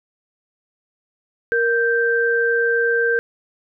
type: tone pair together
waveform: sine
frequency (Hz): 467.4 / 1568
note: A#4 / G6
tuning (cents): +5 / 0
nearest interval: octave + major sixth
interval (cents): 2095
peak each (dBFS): -18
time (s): 1.52-3.19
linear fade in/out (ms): 0
effects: none